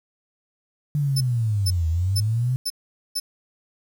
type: linear two-way sweep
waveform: sine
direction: down then up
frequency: 149.4 to 79.2 to 130.1 Hz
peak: -19 dBFS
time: 0.95-2.56 s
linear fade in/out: 0 ms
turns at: 1.88 s
type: tone bursts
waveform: sawtooth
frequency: 5274 Hz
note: E8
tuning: in tune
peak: -20 dBFS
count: 5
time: 1.16-3.2 s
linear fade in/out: 10 ms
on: 48 ms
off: 450 ms
effects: 8-bit